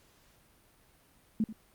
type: tone with echo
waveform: sine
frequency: 218.6 Hz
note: A3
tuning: 11 cents flat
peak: -25 dBFS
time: 1.4-1.44 s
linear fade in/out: 2 ms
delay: 87 ms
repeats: 1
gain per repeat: -14 dB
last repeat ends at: 1.527 s
effects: pink hiss -64 dBFS RMS until 1.74 s + Opus 48 kbps